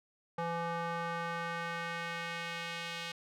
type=tone with band-pass filter sweep; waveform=square; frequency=168.9 Hz; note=E3; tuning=42 cents sharp; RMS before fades=-38 dBFS; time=0.38-3.12 s; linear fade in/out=5 ms; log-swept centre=870 to 3100 Hz; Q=1.3; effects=none